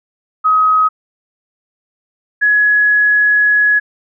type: tone pair in turn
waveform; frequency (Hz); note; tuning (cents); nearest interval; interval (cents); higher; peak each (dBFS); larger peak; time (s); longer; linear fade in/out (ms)
sine; 1266 / 1683.6; D#6 / G#6; +30 / +23; perfect fourth; 493; second; -8; neither; 0.44-0.89 / 2.41-3.8; second; 20
effects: none